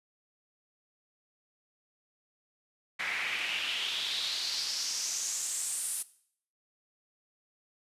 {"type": "noise with band-pass filter sweep", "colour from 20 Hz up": "pink", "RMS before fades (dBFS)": -34, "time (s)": [2.99, 6.03], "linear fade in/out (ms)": 10, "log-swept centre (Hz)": [2000, 10000], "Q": 3.9, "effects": ["noise-tail reverb RT60 0.6 s tail -18 dB re dry", "resampled to 32000 Hz"]}